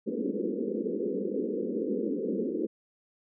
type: band-pass noise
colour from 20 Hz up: white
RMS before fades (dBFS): -31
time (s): 0.06-2.67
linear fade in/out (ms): 20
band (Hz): 190 to 500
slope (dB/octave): 96
effects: none